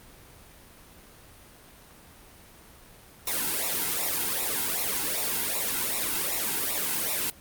white noise with flanger, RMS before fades -28 dBFS, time 3.27-7.3 s, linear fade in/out 2 ms, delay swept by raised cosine 0.63 to 1.73 ms, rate 2.6 Hz, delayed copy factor -0.9, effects pink hiss -51 dBFS RMS until 7.4 s + Opus 32 kbps

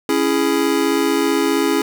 square chord, C# minor, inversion none, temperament just, 277.2 / 332.6 / 415.8 Hz, C#4 / E4 / G#4, 0 / +16 / +2 cents, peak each -20 dBFS, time 0.09-1.82 s, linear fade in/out 2 ms, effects 7-bit

